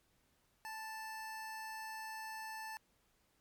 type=tone; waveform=25% pulse; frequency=880 Hz; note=A5; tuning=in tune; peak=-40 dBFS; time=0.65-2.77 s; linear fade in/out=0 ms; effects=pink hiss -75 dBFS RMS until 3.4 s + MP3 96 kbps